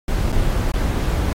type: noise with dropouts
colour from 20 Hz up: brown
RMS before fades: -19 dBFS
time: 0.08-1.33 s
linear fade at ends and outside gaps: 2 ms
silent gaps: 0.32-0.325 / 0.719-0.737 s
effects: AAC 48 kbps